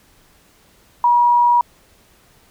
sine tone, 961 Hz, B5, 48 cents flat, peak -10 dBFS, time 1.04-1.61 s, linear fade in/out 2 ms, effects pink hiss -53 dBFS RMS until 2.5 s

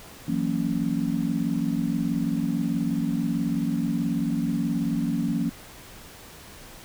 sine chord, F# dominant seventh, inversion third, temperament just, 166.5 / 185 / 231.2 / 277.5 Hz, E3 / F#3 / A#3 / C#4, +18 / 0 / -14 / +2 cents, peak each -29 / -30 / -27 / -28 dBFS, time 0.28-5.5 s, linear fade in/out 5 ms, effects pink hiss -45 dBFS RMS until 6.84 s

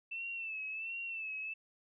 sine tone with vibrato, 2655 Hz, E7, 12 cents sharp, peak -38 dBFS, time 0.11-1.54 s, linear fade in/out 10 ms, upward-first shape sine, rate 1.4 Hz, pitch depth 63 cents each way, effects none

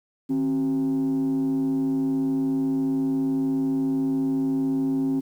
sine tone with frequency modulation, 268.2 Hz, C4, 43 cents sharp, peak -19 dBFS, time 0.29-5.21 s, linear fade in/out 20 ms, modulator 114 Hz, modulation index 0.39, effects tanh soft clip ceiling -19 dBFS + 9-bit

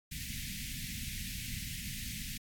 pink band-stop noise, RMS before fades -41 dBFS, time 0.11-2.38 s, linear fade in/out 10 ms, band 240 to 1900 Hz, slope 48 dB/octave, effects AAC 64 kbps

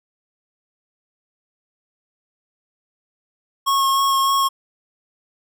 square tone with vibrato, 1090 Hz, C#6, 29 cents flat, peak -16 dBFS, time 3.66-4.49 s, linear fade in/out 20 ms, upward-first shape sine, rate 3.3 Hz, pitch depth 13 cents each way, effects none

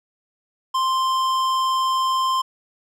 sine tone with tanh clipping, 1046.5 Hz, C6, in tune, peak -20 dBFS, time 0.74-2.42 s, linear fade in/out 10 ms, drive 15 dB, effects none

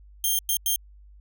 5% pulse tone bursts at uneven times, 3188 Hz, G7, 28 cents sharp, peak -13 dBFS, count 3, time 0.24-0.39 / 0.49-0.57 / 0.66-0.76 s, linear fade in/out 2 ms, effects added 50 Hz sine -47 dBFS peak until 1.2 s

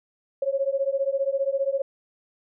sine beating tone pair, 540 / 555 Hz, C#5 / C#5, -45 / +2 cents, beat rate 15 Hz, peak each -25 dBFS, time 0.42-1.82 s, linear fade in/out 5 ms, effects none

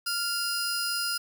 sawtooth tone pair together, 1396.9 / 4982 Hz, F6 / D#8, 0 / +1 cents, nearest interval octave + minor seventh, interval 2201 cents, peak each -27 dBFS, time 0.06-1.18 s, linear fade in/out 10 ms, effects 9-bit

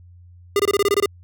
square tone bursts, 404.2 Hz, G#4, 47 cents flat, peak -15 dBFS, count 9, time 0.56-1.059 s, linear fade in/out 2 ms, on 35 ms, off 23 ms, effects added 88 Hz sine -43 dBFS peak until 1.23 s

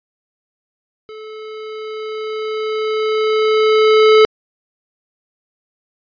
square tone with level ramp, 433.5 Hz, A4, 26 cents flat, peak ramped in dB -32 to -6 dBFS, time 1.09-4.25 s, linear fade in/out 0 ms, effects resampled to 11025 Hz

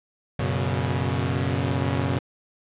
sawtooth chord, F# suspended fourth, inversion none, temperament equal with one note detuned, 92.5 / 121.14 / 138.59 Hz, F#2 / B2 / C#3, 0 / -33 / 0 cents, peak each -23 dBFS, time 0.39-2.19 s, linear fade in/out 5 ms, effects resampled to 8000 Hz + 8-bit

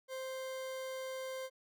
40% pulse tone, 523.3 Hz, C5, in tune, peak -39 dBFS, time 0.08-1.5 s, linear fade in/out 50 ms, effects none

